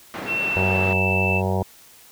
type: band-pass noise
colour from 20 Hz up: pink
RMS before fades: -32 dBFS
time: 0.14-0.93 s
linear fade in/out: 0 ms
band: 190 to 2300 Hz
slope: 12 dB/octave
type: tone with pitch glide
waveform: sine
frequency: 2704 to 2648 Hz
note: E7 to E7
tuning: +43 to +7 cents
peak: -21 dBFS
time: 0.26-1.42 s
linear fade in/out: 50 ms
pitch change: -36 cents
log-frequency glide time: 0.38-0.95 s
type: harmonic tone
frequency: 94.4 Hz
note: F#2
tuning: 35 cents sharp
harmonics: 1 / 2 / 4 / 5 / 6 / 7 / 8 / 9 / 10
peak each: -23 / -26 / -29 / -30 / -31 / -31 / -32 / -33 / -33 dBFS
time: 0.56-1.63 s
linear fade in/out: 5 ms
effects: white hiss -49 dBFS RMS until 2.11 s